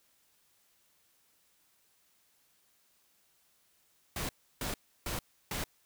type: noise bursts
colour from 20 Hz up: pink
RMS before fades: -36 dBFS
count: 4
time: 4.16-5.64 s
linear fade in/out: 2 ms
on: 130 ms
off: 320 ms
effects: white hiss -70 dBFS RMS until 5.85 s